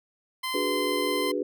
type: tone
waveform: 15% pulse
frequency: 1034 Hz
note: C6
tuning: 21 cents flat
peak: -22 dBFS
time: 0.43-1.32 s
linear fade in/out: 10 ms
type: chord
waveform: sine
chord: G# half-diminished seventh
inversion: second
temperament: equal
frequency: 293.7 / 370 / 415.3 / 493.9 Hz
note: D4 / F#4 / G#4 / B4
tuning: 0 / 0 / 0 / 0 cents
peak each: -31 dBFS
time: 0.54-1.43 s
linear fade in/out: 5 ms
effects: none